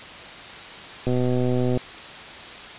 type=click train; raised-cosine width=2 ms; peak=-11 dBFS; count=89; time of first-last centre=1.07-1.774 s; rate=125 Hz; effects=white hiss -38 dBFS RMS until 2.78 s + resampled to 8000 Hz